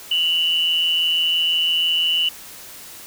sine tone pair together, 2794 / 2960 Hz, F7 / F#7, 0 / 0 cents, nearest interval minor second, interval 100 cents, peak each -23 / -17 dBFS, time 0.11-2.29 s, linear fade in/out 5 ms, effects white hiss -39 dBFS RMS until 3.06 s

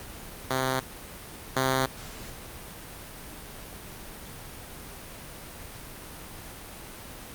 5% pulse tone pair in turn, 130.81 / 131.45 Hz, C3 / C3, 0 / +8 cents, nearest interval unison, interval 8 cents, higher second, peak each -14 / -12 dBFS, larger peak second, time 0.5-0.8 / 1.56-1.86 s, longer neither, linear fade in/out 5 ms, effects pink hiss -42 dBFS RMS until 7.34 s + Opus 32 kbps

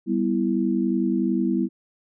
sine chord, E minor, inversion first, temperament equal, 196 / 246.9 / 329.6 Hz, G3 / B3 / E4, 0 / 0 / 0 cents, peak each -24 dBFS, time 0.06-1.69 s, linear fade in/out 50 ms, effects none

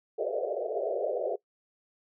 white band-pass noise, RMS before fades -31 dBFS, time 0.18-1.36 s, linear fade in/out 10 ms, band 380 to 680 Hz, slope 96 dB/octave, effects noise-tail reverb RT60 0.1 s tail -21 dB re dry

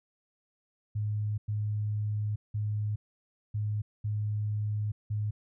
sine tone bursts at uneven times, 105.4 Hz, G#2, 26 cents sharp, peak -28 dBFS, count 6, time 0.95-1.38 / 1.48-2.36 / 2.54-2.96 / 3.54-3.82 / 4.04-4.92 / 5.1-5.31 s, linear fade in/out 10 ms, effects none

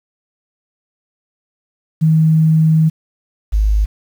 sine tone pair in turn, 158.7 / 52.25 Hz, D#3 / G#1, +35 / +11 cents, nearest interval octave + perfect fifth, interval 1924 cents, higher first, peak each -8 / -10 dBFS, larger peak first, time 2.01-2.9 / 3.52-3.86 s, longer first, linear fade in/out 20 ms, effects 7-bit

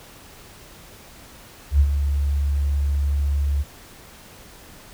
sine tone with ADSR envelope, 71.1 Hz, C#2, 45 cents sharp, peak -10 dBFS, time 1.71-3.64 s, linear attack 87 ms, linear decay 63 ms, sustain -8 dB, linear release 32 ms, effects pink hiss -45 dBFS RMS until 4.93 s

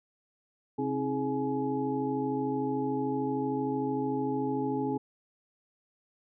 sine tone cluster, 134.2 / 267 / 320.3 / 419.6 / 844 Hz, C3 / C4 / E4 / G#4 / G#5, +44 / +35 / -50 / +18 / +28 cents, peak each -39 / -31 / -37 / -33 / -36 dBFS, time 0.78-4.98 s, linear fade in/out 10 ms, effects none

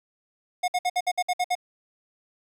square tone bursts, 722 Hz, F#5, 43 cents flat, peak -22 dBFS, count 9, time 0.63-1.553 s, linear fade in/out 10 ms, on 51 ms, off 58 ms, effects low-pass 10000 Hz 12 dB/octave + 9-bit

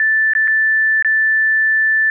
sine tone with dropouts, 1760 Hz, A6, in tune, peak -11 dBFS, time 0-2.1 s, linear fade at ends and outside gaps 1 ms, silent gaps 0.335-0.351 / 0.475-0.479 / 1.025-1.047 s, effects none

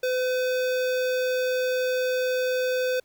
square tone with notch filter, 507 Hz, B4, 45 cents sharp, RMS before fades -25 dBFS, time 0.03-3 s, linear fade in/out 5 ms, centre 9600 Hz, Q 1.3, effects pink hiss -66 dBFS RMS until 3.04 s

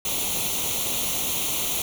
white noise with comb filter, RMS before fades -26 dBFS, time 0.05-1.82 s, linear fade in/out 2 ms, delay 0.3 ms, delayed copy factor +0.8, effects none

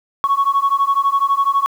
sine beating tone pair, 1104 / 1116 Hz, C#6 / C#6, -7 / +11 cents, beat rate 12 Hz, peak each -15 dBFS, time 0.24-1.66 s, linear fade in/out 0 ms, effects tanh soft clip ceiling -8 dBFS + 7-bit

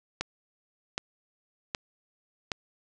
click train, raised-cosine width 0.2 ms, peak -12 dBFS, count 4, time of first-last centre 0.21-2.518 s, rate 1.3 Hz, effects resampled to 22050 Hz + 9-bit

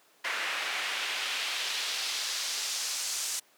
pink noise with band-pass filter sweep, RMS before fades -33 dBFS, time 0.24-3.4 s, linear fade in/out 10 ms, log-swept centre 1900 to 7200 Hz, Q 1.3, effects pink hiss -62 dBFS RMS until 3.57 s + high-pass 400 Hz 12 dB/octave

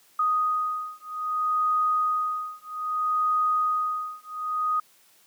sine beating tone pair, 1245 / 1245.62 Hz, D#6 / D#6, +1 / +2 cents, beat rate 0.62 Hz, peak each -26 dBFS, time 0.19-4.8 s, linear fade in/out 5 ms, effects white hiss -59 dBFS RMS until 5.26 s + high-pass 150 Hz 12 dB/octave

